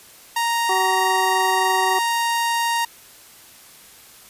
sawtooth tone, 932.3 Hz, A#5, in tune, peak -15 dBFS, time 0.36-2.85 s, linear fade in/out 5 ms
harmonic tone, 377.6 Hz, F#4, 35 cents sharp, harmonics 1 / 2 / 3 / 5, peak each -25 / -23 / -27 / -28 dBFS, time 0.69-1.99 s, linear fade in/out 5 ms
effects white hiss -46 dBFS RMS until 4.29 s + resampled to 32000 Hz

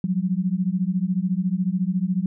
sine beating tone pair, 177.4 / 191.4 Hz, F3 / G3, +27 / -41 cents, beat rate 14 Hz, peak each -23 dBFS, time 0.04-2.26 s, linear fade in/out 2 ms, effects none

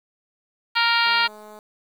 harmonic tone, 466.2 Hz, A#4, in tune, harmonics 2 / 3 / 4 / 5 / 6 / 7 / 8 / 9 / 10, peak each -23 / -22 / -26 / -26 / -26 / -28 / -31 / -26 / -31 dBFS, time 0.75-1.28 s, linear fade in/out 20 ms
click train, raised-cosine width 1 ms, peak -29 dBFS, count 113, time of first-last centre 1.06-1.588 s, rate 212 Hz
effects high-pass 300 Hz 12 dB/octave + 8-bit

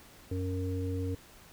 harmonic tone, 92.5 Hz, F#2, in tune, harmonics 1 / 3 / 5, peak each -32 / -37 / -39 dBFS, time 0.31-1.15 s, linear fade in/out 5 ms, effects pink hiss -55 dBFS RMS until 1.52 s

